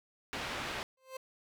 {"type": "low-pass noise", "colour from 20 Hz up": "white", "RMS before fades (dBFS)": -39, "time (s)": [0.33, 0.83], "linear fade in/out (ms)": 0, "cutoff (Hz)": 2600, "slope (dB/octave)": 12}
{"type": "tone with exponential growth", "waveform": "30% pulse", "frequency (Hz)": 523.3, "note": "C5", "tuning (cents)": 0, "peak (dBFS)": -35, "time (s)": [0.97, 1.17], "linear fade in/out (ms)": 5, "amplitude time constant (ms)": 42}
{"effects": []}